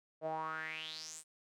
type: tone with band-pass filter sweep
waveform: sawtooth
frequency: 158 Hz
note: D#3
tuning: 27 cents sharp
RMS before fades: -42 dBFS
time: 0.21-1.24 s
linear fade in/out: 50 ms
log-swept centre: 570 to 9100 Hz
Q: 6.4
effects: none